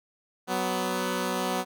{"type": "tone pair together", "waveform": "10% pulse", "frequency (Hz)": [186.5, 248.9], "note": ["F#3", "B3"], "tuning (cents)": [14, 14], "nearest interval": "perfect fourth", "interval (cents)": 500, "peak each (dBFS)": -21, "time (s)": [0.47, 1.65], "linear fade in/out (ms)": 50, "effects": []}